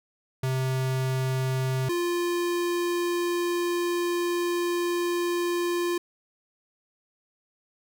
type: tone pair in turn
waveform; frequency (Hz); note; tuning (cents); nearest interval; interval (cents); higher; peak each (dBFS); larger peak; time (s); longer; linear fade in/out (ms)
square; 130.81 / 348.6; C3 / F4; 0 / -3; octave + perfect fourth; 1697; second; -25; neither; 0.43-1.89 / 1.89-5.98; second; 5
effects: none